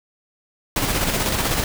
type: noise with tremolo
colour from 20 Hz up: pink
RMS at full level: -20 dBFS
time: 0.76-1.64 s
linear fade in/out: 2 ms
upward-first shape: square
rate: 16 Hz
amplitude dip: 35%
effects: none